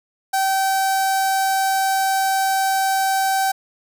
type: tone with notch filter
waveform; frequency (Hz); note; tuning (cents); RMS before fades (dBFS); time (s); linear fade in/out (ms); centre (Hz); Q
sawtooth; 772; G5; -27; -19; 0.33-3.52; 10; 2700; 0.96
effects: none